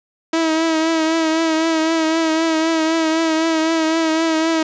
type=tone with vibrato; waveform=sawtooth; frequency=322.3 Hz; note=E4; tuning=39 cents flat; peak=-11 dBFS; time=0.33-4.63 s; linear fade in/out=5 ms; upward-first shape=triangle; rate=3.9 Hz; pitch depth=43 cents each way; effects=resampled to 16000 Hz + 7-bit